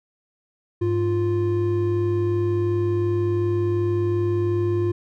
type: tone pair together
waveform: triangle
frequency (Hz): 102.15 / 349.2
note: G#2 / F4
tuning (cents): -28 / 0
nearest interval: octave + major sixth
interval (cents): 2128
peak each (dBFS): -21 / -19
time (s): 0.81-4.92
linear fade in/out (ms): 10
effects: none